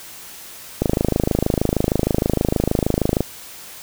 click train, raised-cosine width 2 ms, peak -3 dBFS, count 64, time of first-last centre 0.82-3.206 s, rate 26.4 Hz, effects white hiss -38 dBFS RMS until 3.82 s

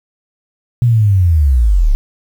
sine linear sweep, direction down, 123.7 to 30.9 Hz, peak -7 dBFS, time 0.82-1.95 s, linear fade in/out 0 ms, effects 7-bit

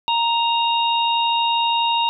harmonic tone, 932.3 Hz, A#5, in tune, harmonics 1 / 3 / 4, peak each -18 / -23 / -24 dBFS, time 0.08-2.09 s, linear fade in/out 0 ms, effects none

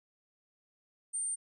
sine tone, 8870 Hz, C#9, in tune, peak -32 dBFS, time 1.13-1.36 s, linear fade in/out 20 ms, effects none

